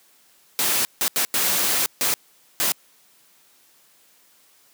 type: noise bursts at uneven times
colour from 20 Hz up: white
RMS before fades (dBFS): -21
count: 6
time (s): 0.59-0.85 / 1.01-1.08 / 1.16-1.25 / 1.34-1.86 / 2.01-2.14 / 2.6-2.72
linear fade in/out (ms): 0
effects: white hiss -57 dBFS RMS until 4.73 s + high-pass 150 Hz 12 dB/octave